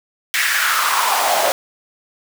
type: noise with high-pass filter sweep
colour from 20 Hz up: pink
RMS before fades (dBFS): -17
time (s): 0.34-1.52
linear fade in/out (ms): 0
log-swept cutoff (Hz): 2000 to 600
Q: 3.9
effects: none